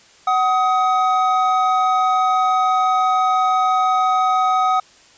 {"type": "tone pair together", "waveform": "triangle", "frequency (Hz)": [749, 1259.7], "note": ["F#5", "D#6"], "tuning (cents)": [21, 21], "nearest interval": "major sixth", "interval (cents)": 900, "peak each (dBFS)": -15, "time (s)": [0.27, 4.8], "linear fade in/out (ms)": 5, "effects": ["white hiss -49 dBFS RMS until 5.17 s", "resampled to 16000 Hz"]}